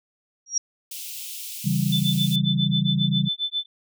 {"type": "tone with exponential growth", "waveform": "sine", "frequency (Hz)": 5660, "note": "F8", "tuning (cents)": 22, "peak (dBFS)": -16, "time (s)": [0.46, 0.58], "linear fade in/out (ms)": 5, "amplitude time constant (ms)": 26}
{"type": "high-pass noise", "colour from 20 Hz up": "white", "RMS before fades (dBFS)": -35, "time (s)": [0.91, 2.36], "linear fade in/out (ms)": 5, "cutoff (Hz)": 2500, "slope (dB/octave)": 48}
{"type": "chord", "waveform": "sine", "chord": "C# diminished", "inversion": "none", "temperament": "equal", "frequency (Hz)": [138.59, 164.81, 196], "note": ["C#3", "E3", "G3"], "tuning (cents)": [0, 0, 0], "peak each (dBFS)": -24, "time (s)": [1.64, 3.29], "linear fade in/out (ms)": 20}
{"type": "tone with tremolo", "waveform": "sine", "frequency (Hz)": 3520, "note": "A7", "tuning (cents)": 0, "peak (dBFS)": -21, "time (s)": [1.92, 3.66], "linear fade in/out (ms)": 5, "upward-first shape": "sine", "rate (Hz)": 7.4, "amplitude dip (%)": 100}
{"effects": []}